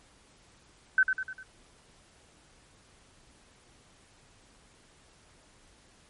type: tone with echo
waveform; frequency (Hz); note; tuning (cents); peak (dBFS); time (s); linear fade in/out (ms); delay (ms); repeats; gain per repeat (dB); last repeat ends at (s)
sine; 1529; G6; -44; -18; 0.98-1.03; 2; 100; 4; -6; 1.43
effects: pink hiss -60 dBFS RMS until 6.09 s + MP3 48 kbps